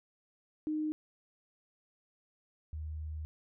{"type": "tone pair in turn", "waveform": "sine", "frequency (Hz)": [307.5, 77.41], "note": ["D#4", "D#2"], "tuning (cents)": [-20, -8], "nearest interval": "2 octaves", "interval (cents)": 2388, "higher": "first", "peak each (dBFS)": [-31, -37], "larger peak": "first", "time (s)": [[0.67, 0.92], [2.73, 3.25]], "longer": "second", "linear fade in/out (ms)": 0, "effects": []}